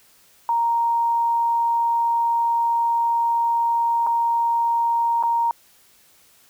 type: tone with dropouts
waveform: sine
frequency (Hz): 932.3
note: A#5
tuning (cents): 0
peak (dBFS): -17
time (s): 0.49-5.51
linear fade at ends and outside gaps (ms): 1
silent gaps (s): 4.066-4.07 / 5.227-5.235
effects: white hiss -55 dBFS RMS until 6.49 s